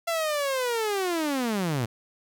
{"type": "linear sweep", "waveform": "sawtooth", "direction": "down", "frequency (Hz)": [681, 108.8], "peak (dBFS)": -21, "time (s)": [0.07, 1.86], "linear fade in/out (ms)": 10, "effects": []}